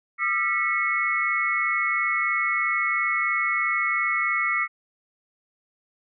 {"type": "tone cluster", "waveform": "sine", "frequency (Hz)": [1206, 1349, 1954, 2194], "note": ["D6", "E6", "B6", "C#7"], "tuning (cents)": [46, 40, -19, -18], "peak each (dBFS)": [-29, -29, -27, -24], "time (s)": [0.18, 4.68], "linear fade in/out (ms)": 50, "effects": []}